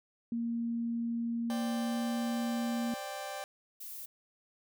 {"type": "tone with pitch glide", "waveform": "sine", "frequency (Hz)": [233.1, 234.7], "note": ["A#3", "A#3"], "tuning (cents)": [0, 12], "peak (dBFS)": -31, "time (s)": [0.32, 2.94], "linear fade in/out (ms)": 2, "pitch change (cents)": 12, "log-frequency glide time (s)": [1.79, 2.02]}
{"type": "chord", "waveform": "sawtooth", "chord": "C suspended second", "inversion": "none", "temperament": "just", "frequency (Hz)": [523.3, 588.7, 784.9], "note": ["C5", "D5", "G5"], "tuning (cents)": [0, 4, 2], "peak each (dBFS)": [-43, -38, -37], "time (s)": [1.5, 3.44], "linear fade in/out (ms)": 0}
{"type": "noise", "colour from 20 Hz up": "violet", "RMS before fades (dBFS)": -44, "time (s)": [3.8, 4.06], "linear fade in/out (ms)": 10}
{"effects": []}